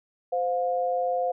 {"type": "tone pair together", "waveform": "sine", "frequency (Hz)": [517, 710], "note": ["C5", "F5"], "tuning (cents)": [-21, 28], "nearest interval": "perfect fourth", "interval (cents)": 549, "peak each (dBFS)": -26, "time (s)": [0.32, 1.32], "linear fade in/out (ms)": 10, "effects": []}